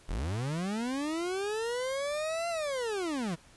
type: linear two-way sweep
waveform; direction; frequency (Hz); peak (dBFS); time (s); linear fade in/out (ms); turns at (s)
40% pulse; up then down; 32.67 to 690 to 153.2; -30; 0.08-3.36; 20; 2.49
effects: pink hiss -58 dBFS RMS until 3.56 s + resampled to 24000 Hz